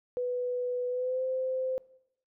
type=tone with pitch glide; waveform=sine; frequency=494.8 to 518.2 Hz; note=B4 to C5; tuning=+3 to -17 cents; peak=-28 dBFS; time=0.17-1.78 s; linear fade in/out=0 ms; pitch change=+80 cents; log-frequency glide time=0.89-1.23 s; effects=noise-tail reverb RT60 0.8 s tail -22 dB re dry